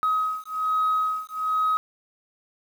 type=beating tone pair; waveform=sine; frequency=1266 / 1267.2 Hz; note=D#6 / D#6; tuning=+30 / +31 cents; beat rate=1.2 Hz; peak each=-24 / -24 dBFS; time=0.03-1.77 s; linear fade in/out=0 ms; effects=tanh soft clip ceiling -16 dBFS + 8-bit